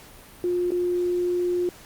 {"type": "tone with dropouts", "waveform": "sine", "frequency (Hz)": 355, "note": "F4", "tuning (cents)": 28, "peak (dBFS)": -21, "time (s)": [0.44, 1.69], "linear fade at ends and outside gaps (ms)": 1, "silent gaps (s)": [0.706, 0.719], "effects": ["pink hiss -47 dBFS RMS until 1.85 s", "Opus 48 kbps"]}